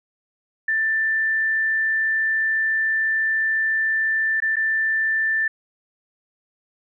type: tone with dropouts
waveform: sine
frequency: 1773 Hz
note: A6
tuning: 13 cents sharp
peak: -18 dBFS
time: 0.68-5.48 s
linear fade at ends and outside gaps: 5 ms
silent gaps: 4.403-4.421 / 4.558-4.566 s
effects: none